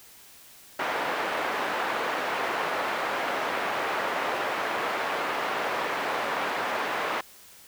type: band-pass noise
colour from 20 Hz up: pink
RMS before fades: -29 dBFS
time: 0.79-7.21 s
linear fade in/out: 5 ms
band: 570 to 1900 Hz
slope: 12 dB/octave
effects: white hiss -51 dBFS RMS until 7.67 s